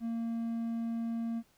triangle tone, 230 Hz, A#3, 23 cents flat, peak -30 dBFS, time 0-1.43 s, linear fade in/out 50 ms, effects pink hiss -68 dBFS RMS until 1.57 s

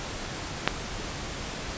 click, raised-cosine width 0.3 ms, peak -3 dBFS, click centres 0.676 s, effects pink hiss -35 dBFS RMS until 1.77 s + resampled to 16000 Hz

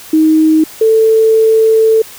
sine tone pair in turn, 314.4 / 443.3 Hz, D#4 / A4, +18 / +13 cents, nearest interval tritone, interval 595 cents, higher second, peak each -5 / -5 dBFS, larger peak neither, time 0.13-0.64 / 0.81-2.02 s, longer second, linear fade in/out 5 ms, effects white hiss -33 dBFS RMS until 2.18 s

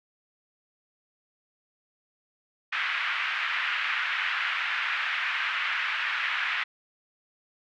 pink band-pass noise, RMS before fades -29 dBFS, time 2.72-6.64 s, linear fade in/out 10 ms, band 1400 to 2700 Hz, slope 24 dB/octave, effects none

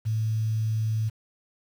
sine tone with quantisation, 110 Hz, A2, in tune, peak -23 dBFS, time 0.05-1.1 s, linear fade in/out 20 ms, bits 8, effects none

